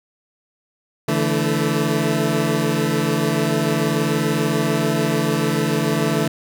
20% pulse chord, D suspended second, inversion none, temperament equal with one note detuned, 144.39 / 164.81 / 220 Hz, D3 / E3 / A3, -29 / 0 / 0 cents, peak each -17 dBFS, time 1.08-6.28 s, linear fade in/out 5 ms, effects none

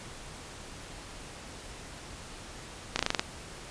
slowing click train, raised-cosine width 0.2 ms, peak -8 dBFS, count 7, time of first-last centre 2.96-3.195 s, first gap 32 ms, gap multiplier 1.08, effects pink hiss -45 dBFS RMS until 3.7 s + resampled to 22050 Hz

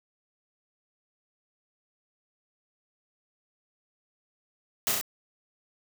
white noise with echo, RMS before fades -26 dBFS, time 4.87-4.91 s, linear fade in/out 0 ms, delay 34 ms, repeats 3, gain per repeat -2 dB, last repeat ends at 5.012 s, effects none

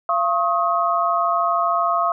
sine tone cluster, 685 / 1089 / 1262 Hz, F5 / C#6 / D#6, -34 / -31 / +24 cents, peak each -21 dBFS, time 0.09-2.12 s, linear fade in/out 2 ms, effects none

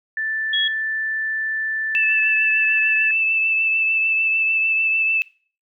sine tone with pitch glide, 1763 to 1738.7 Hz, A6 to A6, +3 to -21 cents, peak -21 dBFS, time 0.17-3.11 s, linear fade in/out 2 ms, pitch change -24 cents, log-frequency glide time 1.93-2.26 s
sine tone, 3320 Hz, G#7, 1 cent flat, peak -18 dBFS, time 0.53-0.68 s, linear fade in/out 5 ms
sine tone with vibrato, 2637 Hz, E7, in tune, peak -16 dBFS, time 1.95-5.22 s, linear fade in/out 0 ms, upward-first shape triangle, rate 6.7 Hz, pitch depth 20 cents each way
effects noise-tail reverb RT60 0.4 s tail -20 dB re dry

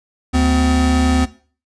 square tone pair together, 74.3 / 254.2 Hz, D2 / C4, +21 / -50 cents, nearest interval octave + major sixth, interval 2129 cents, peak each -16 dBFS, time 0.33-1.26 s, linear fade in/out 20 ms, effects noise-tail reverb RT60 0.4 s tail -17 dB re dry + resampled to 22050 Hz

